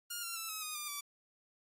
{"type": "tone with pitch steps", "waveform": "5% pulse", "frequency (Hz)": [1416, 1369.3, 1324.2, 1280.6, 1238.4, 1197.6, 1158.1], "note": ["F6", "F6", "E6", "D#6", "D#6", "D6", "D6"], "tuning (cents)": [23, -35, 7, 49, -9, 33, -25], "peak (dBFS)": -28, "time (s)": [0.1, 1.01], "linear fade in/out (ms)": 10, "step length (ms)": 130, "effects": ["AAC 48 kbps"]}